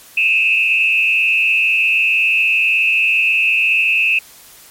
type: tone with frequency modulation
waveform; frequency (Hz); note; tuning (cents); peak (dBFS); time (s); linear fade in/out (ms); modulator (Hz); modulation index
sine; 2600; E7; -24; -11; 0.17-4.19; 5; 142; 0.86
effects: white hiss -42 dBFS RMS until 4.7 s + MP3 64 kbps